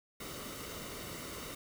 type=noise with comb filter; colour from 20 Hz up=pink; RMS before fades=-44 dBFS; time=0.2-1.55 s; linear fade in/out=5 ms; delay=1.2 ms; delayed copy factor=-0.55; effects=none